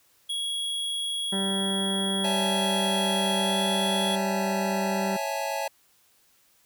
square tone with pitch glide, 3325 to 3352 Hz, G#7 to G#7, +1 to +15 cents, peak -28 dBFS, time 0.29-4.16 s, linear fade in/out 10 ms, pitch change +14 cents, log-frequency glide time 3.38-3.57 s
harmonic tone, 194.5 Hz, G3, 13 cents flat, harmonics 1 / 2 / 3 / 4 / 5 / 7 / 8 / 9 / 10, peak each -28 / -34 / -38 / -40 / -42 / -45 / -46 / -47 / -48 dBFS, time 1.32-5.17 s, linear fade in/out 10 ms
square chord, A major seventh, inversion first, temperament equal, 554.4 / 659.3 / 830.6 / 880 Hz, C#5 / E5 / G#5 / A5, 0 / 0 / 0 / 0 cents, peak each -34 dBFS, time 2.24-5.68 s, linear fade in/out 5 ms
effects white hiss -63 dBFS RMS until 6.65 s

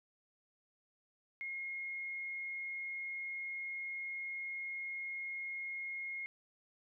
sine tone, 2150 Hz, C7, 47 cents sharp, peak -39 dBFS, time 1.41-6.26 s, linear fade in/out 0 ms, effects none

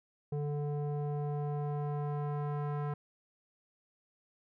square tone with low-pass filter sweep, 146.4 Hz, D3, 5 cents flat, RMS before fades -35 dBFS, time 0.32-2.94 s, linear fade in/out 5 ms, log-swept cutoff 530 to 1200 Hz, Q 1.6, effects none

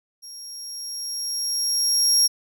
30% pulse tone with level ramp, 5588 Hz, F8, in tune, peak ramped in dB -34 to -10 dBFS, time 0.22-2.28 s, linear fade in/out 20 ms, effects none

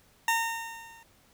20% pulse tone with level ramp, 916 Hz, A#5, 31 cents flat, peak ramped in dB -17 to -47 dBFS, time 0.28-1.03 s, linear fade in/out 2 ms, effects pink hiss -62 dBFS RMS until 1.33 s

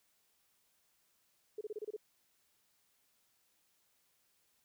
sine tone bursts, 424.7 Hz, G#4, 39 cents sharp, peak -38 dBFS, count 7, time 1.58-1.965 s, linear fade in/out 5 ms, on 31 ms, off 28 ms, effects white hiss -75 dBFS RMS until 4.64 s

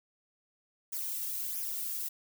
violet noise with flanger, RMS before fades -36 dBFS, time 0.92-2.09 s, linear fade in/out 10 ms, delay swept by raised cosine 0.23 to 2.03 ms, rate 1.5 Hz, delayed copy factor -0.7, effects none

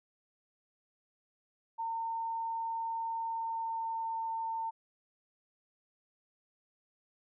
sine tone with pitch glide, 910 to 903.2 Hz, A#5 to A5, -42 to +45 cents, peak -33 dBFS, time 1.78-4.71 s, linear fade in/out 20 ms, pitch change -13 cents, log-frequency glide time 3.25-4.24 s, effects none

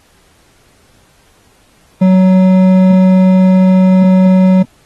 triangle tone with hard clipping, 186.6 Hz, F#3, 15 cents sharp, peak -6 dBFS, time 2.01-4.63 s, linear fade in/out 10 ms, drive 12 dB, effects pink hiss -50 dBFS RMS until 4.85 s + AAC 32 kbps

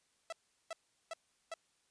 sawtooth tone bursts, 659.3 Hz, E5, in tune, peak -36 dBFS, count 4, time 0.3-1.54 s, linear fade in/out 2 ms, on 25 ms, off 380 ms, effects white hiss -75 dBFS RMS until 1.9 s + resampled to 22050 Hz

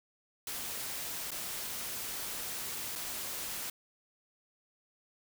white noise with dropouts, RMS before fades -39 dBFS, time 0.47-3.7 s, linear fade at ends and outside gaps 2 ms, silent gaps 1.307-1.316 / 2.954-2.958 s, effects none

